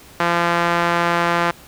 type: tone with band-pass filter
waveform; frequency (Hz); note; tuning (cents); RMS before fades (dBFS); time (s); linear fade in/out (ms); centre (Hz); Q
sawtooth; 171.5; F3; -31; -18; 0.2-1.51; 2; 1300; 1.1
effects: pink hiss -44 dBFS RMS until 1.67 s